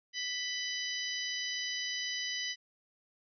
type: harmonic tone with a mistuned harmonic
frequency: 987.8 Hz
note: B5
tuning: in tune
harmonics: 2 / 3 / 4 / 5 / 6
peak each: -39 / -39 / -43 / -40 / -44 dBFS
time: 0.13-2.56 s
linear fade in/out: 50 ms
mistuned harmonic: 3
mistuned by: +28 cents
effects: none